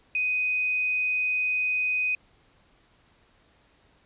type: tone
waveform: sine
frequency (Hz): 2500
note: D#7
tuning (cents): +8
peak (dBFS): -23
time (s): 0.15-2.15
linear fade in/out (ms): 2
effects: pink hiss -62 dBFS RMS until 4.05 s + resampled to 8000 Hz